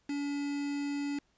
triangle tone with quantisation, 285.5 Hz, D4, 49 cents flat, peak -30 dBFS, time 0.09-1.19 s, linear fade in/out 5 ms, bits 7, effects pink hiss -72 dBFS RMS until 1.37 s + resampled to 16000 Hz

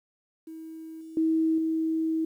sine tone with level steps, 321.2 Hz, E4, 45 cents flat, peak -38 / -40 / -21 / -24 dBFS, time 0.47-2.25 s, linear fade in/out 5 ms, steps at 1.01 / 1.17 / 1.58 s, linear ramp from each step 2 ms, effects 10-bit

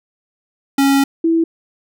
square / sine tone pair in turn, 275.7 / 329.2 Hz, C#4 / E4, -9 / -2 cents, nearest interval minor third, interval 307 cents, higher second, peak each -11 dBFS, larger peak neither, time 0.78-1.04 / 1.24-1.44 s, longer first, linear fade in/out 5 ms, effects none

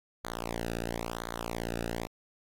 sawtooth tone with flanger, 57.7 Hz, A#1, 17 cents flat, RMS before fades -36 dBFS, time 0.24-2.07 s, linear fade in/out 5 ms, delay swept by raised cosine 0.37 to 0.95 ms, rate 0.97 Hz, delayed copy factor -0.95, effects AAC 64 kbps

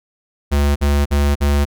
square tone bursts, 71.6 Hz, D2, 43 cents flat, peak -13 dBFS, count 4, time 0.51-1.654 s, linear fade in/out 20 ms, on 250 ms, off 48 ms, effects none

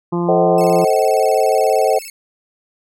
harmonic tone, 173.2 Hz, F3, 14 cents flat, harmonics 1 / 2 / 3 / 4 / 5 / 6 / 7, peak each -19 / -19 / -33 / -31 / -29 / -28 / -36 dBFS, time 0.12-0.85 s, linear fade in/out 10 ms
sine chord, A diminished seventh, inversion none, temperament just, 440 / 528 / 633.6 / 760.3 Hz, A4 / C5 / Eb5 / Gb5, 0 / +16 / +31 / +47 cents, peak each -17 dBFS, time 0.28-1.99 s, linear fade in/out 10 ms
10% pulse tone with vibrato, 2400 Hz, D7, 37 cents sharp, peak -22 dBFS, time 0.58-2.1 s, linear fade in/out 2 ms, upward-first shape square, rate 17 Hz, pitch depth 160 cents each way
effects none

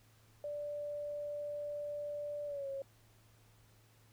sine tone with pitch glide, 586 to 546.8 Hz, D5 to C#5, -4 to -24 cents, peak -38 dBFS, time 0.44-2.82 s, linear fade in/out 2 ms, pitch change -120 cents, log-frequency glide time 2.46-2.68 s, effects added 110 Hz sine -65 dBFS peak until 4.12 s + pink hiss -68 dBFS RMS until 4.12 s

